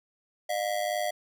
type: ring-modulated tone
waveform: square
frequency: 659.3 Hz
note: E5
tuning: in tune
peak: -25 dBFS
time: 0.49-1.11 s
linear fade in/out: 10 ms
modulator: 51.8 Hz
effects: none